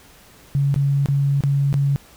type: tone with dropouts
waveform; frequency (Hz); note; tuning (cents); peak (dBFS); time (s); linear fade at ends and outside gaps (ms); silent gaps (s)
sine; 140; C#3; +18; -15; 0.55-1.96; 0; 0.742-0.761 / 1.059-1.086 / 1.407-1.437 / 1.728-1.741
effects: pink hiss -48 dBFS RMS until 2.16 s